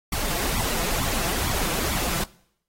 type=noise with flanger; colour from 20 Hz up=pink; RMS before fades=-26 dBFS; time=0.12-2.24 s; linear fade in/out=5 ms; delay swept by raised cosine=0.87 to 5.97 ms; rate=2.2 Hz; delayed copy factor=+0.75; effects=noise-tail reverb RT60 0.7 s tail -22 dB re dry + AAC 48 kbps